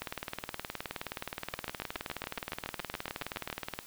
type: two click trains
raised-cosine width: 0.3 ms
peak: -19 / -19 dBFS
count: 15 / 73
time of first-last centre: 1.54-3.501 / 0.02-3.79 s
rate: 7.14 / 19.1 Hz
effects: white hiss -52 dBFS RMS until 3.86 s